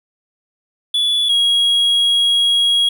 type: tone pair in turn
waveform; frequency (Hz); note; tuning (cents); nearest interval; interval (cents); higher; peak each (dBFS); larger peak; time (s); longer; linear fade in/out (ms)
triangle; 3431 / 3300; A7 / G#7; -44 / -12; minor second; 68; first; -12 / -10; second; 0.94-1.29 / 1.29-2.89; second; 5
effects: none